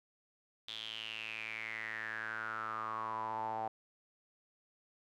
sawtooth tone with band-pass filter sweep, 110.7 Hz, A2, 11 cents sharp, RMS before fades -41 dBFS, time 0.68-3.68 s, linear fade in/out 5 ms, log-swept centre 3500 to 780 Hz, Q 8.7, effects none

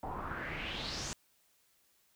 pink noise with low-pass filter sweep, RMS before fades -40 dBFS, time 0.03-1.13 s, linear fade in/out 0 ms, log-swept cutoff 790 to 7100 Hz, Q 4.2, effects white hiss -71 dBFS RMS until 2.15 s

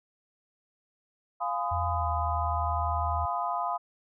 sine chord, F half-diminished seventh, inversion none, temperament equal with one note detuned, 698.5 / 830.6 / 1013.2 / 1244.5 Hz, F5 / Ab5 / Cb6 / Eb6, 0 / 0 / +44 / 0 cents, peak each -32 / -35 / -32 / -34 dBFS, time 1.4-3.78 s, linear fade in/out 20 ms
sine tone with pitch glide, 86.6 to 80.8 Hz, F2 to E2, -14 to -34 cents, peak -30 dBFS, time 1.71-3.26 s, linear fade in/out 10 ms, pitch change -120 cents, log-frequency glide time 1.89-2.09 s
effects none

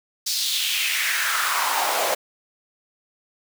pink noise with high-pass filter sweep, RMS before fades -23 dBFS, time 0.26-2.15 s, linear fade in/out 10 ms, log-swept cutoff 4800 to 580 Hz, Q 2.9, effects none

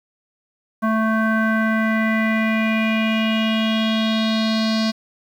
square tone with low-pass filter sweep, 220.7 Hz, A3, 5 cents sharp, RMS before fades -19 dBFS, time 0.82-4.92 s, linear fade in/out 20 ms, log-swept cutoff 1300 to 4700 Hz, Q 4.6, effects 8-bit

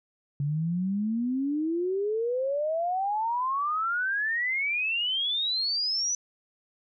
sine exponential sweep, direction up, 139.7 to 6020 Hz, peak -25 dBFS, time 0.4-6.15 s, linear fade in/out 2 ms, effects none

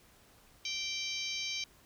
harmonic tone, 780 Hz, G5, 9 cents flat, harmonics 3 / 4 / 5 / 6 / 7 / 8, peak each -40 / -41 / -42 / -43 / -43 / -44 dBFS, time 0.65-1.64 s, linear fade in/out 2 ms, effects pink hiss -62 dBFS RMS until 1.85 s

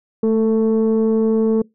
sine tone pair together, 220 / 444.1 Hz, A3 / A4, 0 / +16 cents, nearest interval octave, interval 1216 cents, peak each -14 dBFS, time 0.23-1.62 s, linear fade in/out 5 ms, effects noise-tail reverb RT60 0.2 s tail -26 dB re dry + tanh soft clip ceiling -10 dBFS

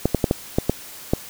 clicks, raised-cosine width 2 ms, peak -3 dBFS, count 7, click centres 0.056 / 0.147 / 0.242 / 0.311 / 0.585 / 0.696 / 1.135 s, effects white hiss -39 dBFS RMS until 1.29 s

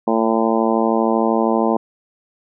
harmonic tone, 112.8 Hz, A2, 44 cents sharp, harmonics 2 / 3 / 4 / 5 / 6 / 7 / 8 / 9, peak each -19 / -21 / -22 / -23 / -24 / -24 / -25 / -26 dBFS, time 0.07-1.77 s, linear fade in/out 5 ms, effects none

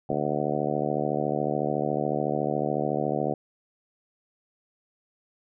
harmonic tone, 73.9 Hz, D2, 11 cents sharp, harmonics 2 / 3 / 4 / 5 / 6 / 7 / 8 / 9 / 10, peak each -33 / -33 / -33 / -33 / -33 / -33 / -33 / -33 / -33 dBFS, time 0.09-3.34 s, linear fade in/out 5 ms
click, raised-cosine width 2 ms, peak -28 dBFS, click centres 0.122 s
effects none

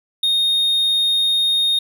triangle tone, 3701 Hz, A#7, 13 cents flat, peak -13 dBFS, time 0.23-1.79 s, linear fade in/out 5 ms, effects none

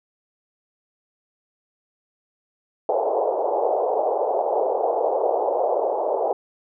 pink band-pass noise, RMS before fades -22 dBFS, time 2.89-6.33 s, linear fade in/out 2 ms, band 420 to 840 Hz, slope 48 dB/octave, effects none

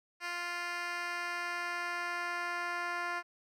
10% pulse tone with band-pass filter sweep, 349.2 Hz, F4, in tune, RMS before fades -37 dBFS, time 0.2-3.23 s, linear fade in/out 50 ms, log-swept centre 2600 to 1400 Hz, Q 0.81, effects none

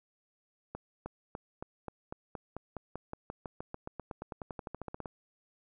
accelerating click train, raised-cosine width 1 ms, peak -25 dBFS, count 30, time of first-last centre 0.75-5.058 s, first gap 310 ms, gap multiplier 0.94, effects none

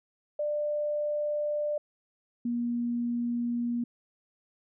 sine tone pair in turn, 594 / 238.5 Hz, D5 / A#3, +20 / +40 cents, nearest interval octave + major third, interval 1580 cents, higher first, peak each -27 dBFS, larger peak neither, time 0.39-1.78 / 2.45-3.84 s, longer neither, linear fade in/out 5 ms, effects none

